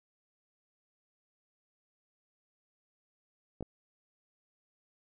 clicks, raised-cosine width 2 ms, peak -26 dBFS, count 2, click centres 3.608 / 3.626 s, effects none

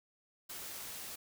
white noise, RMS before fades -45 dBFS, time 0.49-1.16 s, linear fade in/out 10 ms, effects none

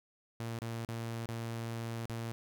sawtooth tone with dropouts, 115.2 Hz, A#2, 20 cents flat, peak -33 dBFS, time 0.4-2.32 s, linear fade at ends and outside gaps 0 ms, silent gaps 0.588-0.619 / 0.849-0.888 / 1.26-1.289 / 2.057-2.097 s, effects none

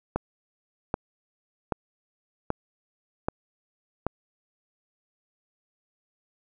click train, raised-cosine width 1 ms, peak -11 dBFS, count 6, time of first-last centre 0.16-4.066 s, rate 1.28 Hz, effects none

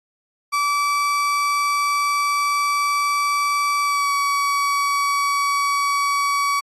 35% pulse tone with pitch glide, 1154 to 1134.8 Hz, D6 to C#6, -31 to +40 cents, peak -16 dBFS, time 0.52-6.61 s, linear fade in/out 20 ms, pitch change -29 cents, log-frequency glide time 3.82-4.12 s, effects low-pass 10000 Hz 12 dB/octave + AAC 64 kbps

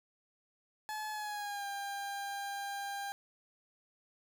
30% pulse tone with pitch glide, 857 to 799.6 Hz, A5 to G5, -46 to +34 cents, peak -35 dBFS, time 0.89-3.12 s, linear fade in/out 0 ms, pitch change -120 cents, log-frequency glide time 1.11-1.66 s, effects none

